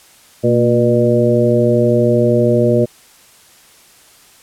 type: harmonic tone with a mistuned harmonic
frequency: 120 Hz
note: B2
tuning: 49 cents flat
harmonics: 1 / 2 / 3 / 4 / 5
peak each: -16 / -16 / -16 / -16 / -16 dBFS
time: 0.43-2.86 s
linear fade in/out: 20 ms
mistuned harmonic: 2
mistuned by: -54 cents
effects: white hiss -46 dBFS RMS until 4.42 s + low-pass 12000 Hz 12 dB/octave